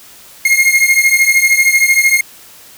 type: beating tone pair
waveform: 45% pulse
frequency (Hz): 2135 / 2148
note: C7 / C7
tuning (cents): +34 / +45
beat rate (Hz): 13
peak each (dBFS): -11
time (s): 0.45-2.21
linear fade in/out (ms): 5
effects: white hiss -39 dBFS RMS until 2.77 s